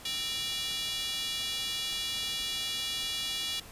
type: tone with high-pass filter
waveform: square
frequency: 261.5 Hz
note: C4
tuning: 1 cent flat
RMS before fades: -34 dBFS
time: 0.05-3.6 s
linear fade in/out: 5 ms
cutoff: 3300 Hz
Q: 3.2
effects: pink hiss -49 dBFS RMS until 3.71 s + resampled to 32000 Hz